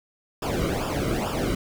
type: noise with flanger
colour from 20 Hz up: brown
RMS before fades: -26 dBFS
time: 0.42-1.55 s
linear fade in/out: 5 ms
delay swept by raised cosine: 0.48 to 1.17 ms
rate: 2.3 Hz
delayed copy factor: -0.9
effects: none